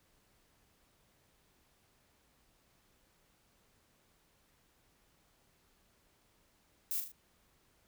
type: noise with echo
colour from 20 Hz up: violet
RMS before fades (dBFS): -36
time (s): 6.91-7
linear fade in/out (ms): 0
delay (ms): 39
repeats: 3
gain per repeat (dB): -6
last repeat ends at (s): 7.117
effects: pink hiss -71 dBFS RMS until 7.87 s